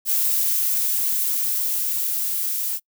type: noise with level ramp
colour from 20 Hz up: violet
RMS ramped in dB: -20 to -25 dBFS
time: 0.05-2.8 s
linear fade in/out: 50 ms
effects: noise-tail reverb RT60 0.1 s tail -26 dB re dry